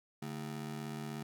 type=ring-modulated tone; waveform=35% pulse; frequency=182.6 Hz; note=F#3; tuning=23 cents flat; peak=-35 dBFS; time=0.22-1.23 s; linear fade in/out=5 ms; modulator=38.2 Hz; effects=none